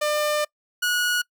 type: tone pair in turn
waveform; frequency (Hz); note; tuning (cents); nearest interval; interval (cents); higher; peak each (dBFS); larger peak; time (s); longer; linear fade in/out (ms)
sawtooth; 599 / 1457.1; D5 / F#6; +34 / -27; octave + minor third; 1539; second; -17; neither; 0.01-0.45 / 0.82-1.22; first; 10
effects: noise-tail reverb RT60 0.1 s tail -25 dB re dry